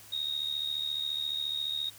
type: tone with amplitude modulation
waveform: sine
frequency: 3741 Hz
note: A#7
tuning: 5 cents sharp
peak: -27 dBFS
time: 0.12-1.9 s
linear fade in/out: 10 ms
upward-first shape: sine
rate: 74.4 Hz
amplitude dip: 75%
effects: added 103 Hz sine -61 dBFS peak until 1.98 s + white hiss -52 dBFS RMS until 1.98 s